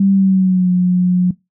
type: tone with pitch glide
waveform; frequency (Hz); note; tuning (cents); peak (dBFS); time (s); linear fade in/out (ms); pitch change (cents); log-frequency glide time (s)
sine; 195.6 to 180.41; G3 to F#3; -4 to -43; -9; 0-1.31; 5; -139; 0.12-0.71
effects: noise-tail reverb RT60 0.2 s tail -21 dB re dry